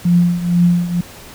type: tone with tremolo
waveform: sine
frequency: 174.61 Hz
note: F3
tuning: in tune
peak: -7 dBFS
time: 0.05-1.01 s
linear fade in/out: 5 ms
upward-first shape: triangle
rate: 2.1 Hz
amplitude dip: 80%
effects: pink hiss -37 dBFS RMS until 1.34 s